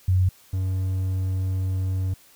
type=tone pair in turn; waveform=sine / triangle; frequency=92.5 / 93.79 Hz; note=F#2 / F#2; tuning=0 / +24 cents; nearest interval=unison; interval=24 cents; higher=second; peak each=-16 / -20 dBFS; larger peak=first; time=0.08-0.29 / 0.53-2.14 s; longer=second; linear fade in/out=5 ms; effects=white hiss -54 dBFS RMS until 2.35 s